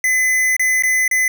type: tone with dropouts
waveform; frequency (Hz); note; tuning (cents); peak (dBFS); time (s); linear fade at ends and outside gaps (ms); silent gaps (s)
square; 2025; B6; +43; -14; 0.04-1.28; 2; 0.566-0.595 / 0.824-0.835 / 1.079-1.112
effects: none